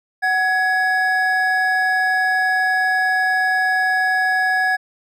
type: tone pair together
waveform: triangle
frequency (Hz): 748 / 1676.4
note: F#5 / G#6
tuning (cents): +19 / +16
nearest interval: octave + major second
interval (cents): 1397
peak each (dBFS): -18 / -15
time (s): 0.22-4.77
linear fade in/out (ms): 20
effects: none